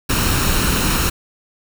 pink noise with comb filter, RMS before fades -17 dBFS, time 0.09-1.1 s, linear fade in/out 10 ms, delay 0.73 ms, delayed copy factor +0.5, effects none

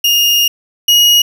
35% pulse tone pair in turn, 2838 / 2888 Hz, F7 / F#7, +27 / -43 cents, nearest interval unison, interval 30 cents, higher second, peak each -7 / -4 dBFS, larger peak second, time 0.04-0.48 / 0.88-1.22 s, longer first, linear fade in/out 5 ms, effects none

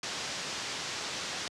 white low-pass noise, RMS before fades -37 dBFS, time 0.03-1.48 s, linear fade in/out 2 ms, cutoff 6400 Hz, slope 24 dB/octave, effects high-pass 100 Hz 12 dB/octave + low-pass 10000 Hz 12 dB/octave

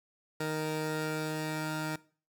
15% pulse tone pair together, 155.56 / 466.2 Hz, D#3 / A#4, 0 / 0 cents, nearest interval octave + perfect fifth, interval 1900 cents, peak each -27 / -32 dBFS, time 0.4-1.96 s, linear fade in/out 5 ms, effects noise-tail reverb RT60 0.4 s tail -20 dB re dry

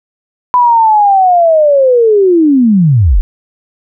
sine linear sweep, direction down, 1000 to 31.9 Hz, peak -4 dBFS, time 0.54-3.21 s, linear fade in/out 0 ms, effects none

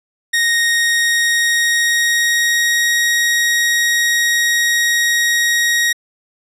sawtooth tone with pitch glide, 1864.7 to 1885.3 Hz, A#6 to A#6, 0 to +19 cents, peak -9 dBFS, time 0.33-5.93 s, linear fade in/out 10 ms, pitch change +19 cents, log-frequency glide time 0.61-2.95 s, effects low-pass 12000 Hz 12 dB/octave

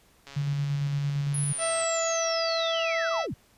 click train, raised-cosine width 0.2 ms, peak -27 dBFS, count 219, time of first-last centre 0.27-1.838 s, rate 139 Hz
sine tone with tremolo, 143.2 Hz, D3, 43 cents flat, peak -24 dBFS, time 0.36-1.53 s, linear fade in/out 10 ms, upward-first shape square, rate 8.8 Hz, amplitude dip 25%
sine linear sweep, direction down, 10548 to 65.4 Hz, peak -30 dBFS, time 1.34-3.34 s, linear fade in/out 5 ms
harmonic tone, 659.3 Hz, E5, in tune, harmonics 1 / 2 / 3 / 4 / 5 / 6 / 7 / 8 / 9, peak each -27 / -33 / -37 / -39 / -41 / -43 / -44 / -45 / -46 dBFS, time 1.58-3.27 s, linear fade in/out 50 ms
effects pink hiss -61 dBFS RMS until 3.57 s + resampled to 32000 Hz

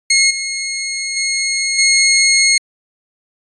15% pulse tone with level steps, 2161 Hz, C#7, 45 cents flat, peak -3 / -13 / -9 / -3 dBFS, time 0.1-2.58 s, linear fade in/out 5 ms, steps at 0.3 / 1.16 / 1.78 s, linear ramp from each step 10 ms, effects resampled to 22050 Hz

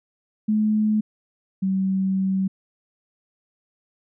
sine tone pair in turn, 214.1 / 191.01 Hz, A3 / G3, -47 / -45 cents, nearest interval major second, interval 198 cents, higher first, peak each -17 / -19 dBFS, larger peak first, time 0.48-1.01 / 1.62-2.48 s, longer second, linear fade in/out 10 ms, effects none

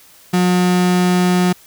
35% pulse tone, 180 Hz, F#3, 47 cents flat, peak -10 dBFS, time 0.33-1.53 s, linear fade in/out 10 ms, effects white hiss -46 dBFS RMS until 1.66 s

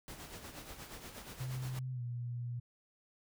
pink noise with tremolo, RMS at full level -47 dBFS, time 0.08-1.79 s, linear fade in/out 0 ms, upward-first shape sine, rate 8.4 Hz, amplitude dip 55%
sine tone with pitch glide, 128.5 to 120.59 Hz, C3 to B2, -31 to -41 cents, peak -37 dBFS, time 1.4-2.6 s, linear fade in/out 10 ms, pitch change -110 cents, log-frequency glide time 1.92-2.02 s
effects none

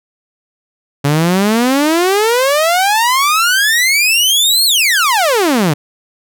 sawtooth exponential two-way sweep, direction up then down, 138.59 to 4398 to 138.59 Hz, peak -6 dBFS, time 1.04-5.74 s, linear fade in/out 10 ms, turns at 4.65 s, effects none

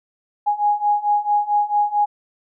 sine beating tone pair, 826 / 830.5 Hz, G#5 / G#5, -10 / 0 cents, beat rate 4.5 Hz, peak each -20 / -18 dBFS, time 0.46-2.06 s, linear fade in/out 20 ms, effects none

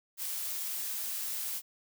blue noise, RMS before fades -36 dBFS, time 0.17-1.62 s, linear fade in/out 50 ms, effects none

